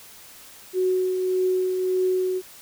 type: tone with tremolo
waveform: sine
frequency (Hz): 370.3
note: F#4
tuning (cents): +1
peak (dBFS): -18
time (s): 0.73-2.42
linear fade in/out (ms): 50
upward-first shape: triangle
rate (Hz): 1.7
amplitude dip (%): 40
effects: white hiss -46 dBFS RMS until 2.61 s